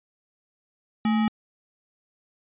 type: tone with sample-and-hold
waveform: sine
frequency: 220 Hz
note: A3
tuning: in tune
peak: -19 dBFS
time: 1.05-1.28 s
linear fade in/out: 2 ms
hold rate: 1050 Hz
effects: resampled to 8000 Hz